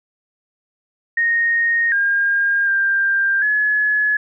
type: tone with pitch steps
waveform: sine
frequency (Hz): 1858 / 1613 / 1589 / 1700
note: A#6 / G6 / G6 / G#6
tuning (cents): -6 / +49 / +23 / +40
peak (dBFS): -14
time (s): 1.17-4.17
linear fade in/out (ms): 5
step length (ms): 750
effects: none

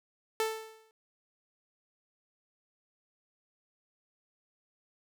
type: tone with exponential decay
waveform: sawtooth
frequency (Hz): 441.3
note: A4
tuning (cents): +5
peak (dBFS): -22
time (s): 0.4-0.91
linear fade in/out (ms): 1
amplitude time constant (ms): 110
effects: none

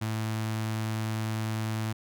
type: tone with notch filter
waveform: sawtooth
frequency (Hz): 110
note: A2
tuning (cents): 0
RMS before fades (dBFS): -31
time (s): 0.01-1.93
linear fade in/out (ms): 10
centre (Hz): 480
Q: 1.8
effects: none

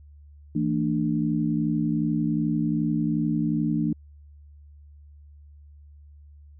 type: tone cluster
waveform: sine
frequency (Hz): 163.1 / 225.7 / 297.1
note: E3 / A3 / D4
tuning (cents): -18 / +44 / +20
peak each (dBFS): -26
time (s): 0.55-3.93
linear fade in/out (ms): 5
effects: added 73 Hz sine -46 dBFS peak until 6.59 s

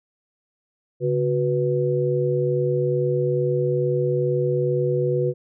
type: tone cluster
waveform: sine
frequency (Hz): 140.2 / 368.8 / 491.1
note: C#3 / F#4 / B4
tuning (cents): +20 / -6 / -10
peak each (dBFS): -23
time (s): 1-5.34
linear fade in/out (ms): 50
effects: none

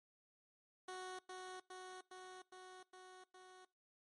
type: tone with echo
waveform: 15% pulse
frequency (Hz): 370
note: F#4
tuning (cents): 0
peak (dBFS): -40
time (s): 0.88-1.19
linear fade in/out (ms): 5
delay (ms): 410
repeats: 6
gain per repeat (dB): -2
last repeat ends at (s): 3.65
effects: noise-tail reverb RT60 0.4 s tail -25 dB re dry + MP3 48 kbps

